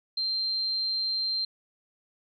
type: tone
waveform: sine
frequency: 4154 Hz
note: C8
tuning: 13 cents flat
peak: -26 dBFS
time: 0.17-1.45 s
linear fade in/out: 5 ms
effects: none